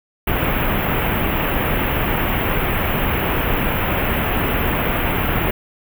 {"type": "band-stop noise", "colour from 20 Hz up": "pink", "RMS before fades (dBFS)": -19, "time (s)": [0.27, 5.51], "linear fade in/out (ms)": 5, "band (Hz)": [3000, 13000], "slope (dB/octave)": 48, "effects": []}